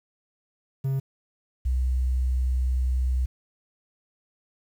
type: tone pair in turn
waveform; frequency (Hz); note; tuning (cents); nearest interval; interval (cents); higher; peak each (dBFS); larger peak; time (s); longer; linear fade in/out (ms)
triangle / sine; 134.7 / 63.57; C#3 / C2; -49 / -49; octave + minor second; 1300; first; -21; neither; 0.84-1 / 1.65-3.26; second; 10
effects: 9-bit